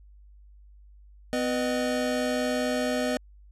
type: tone cluster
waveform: square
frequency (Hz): 253.1 / 492.7 / 612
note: B3 / B4 / D#5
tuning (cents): +43 / -4 / -29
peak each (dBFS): -29 / -32 / -30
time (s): 1.33-3.17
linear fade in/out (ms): 0
effects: added 50 Hz sine -49 dBFS peak until 3.51 s + low-pass 10000 Hz 12 dB/octave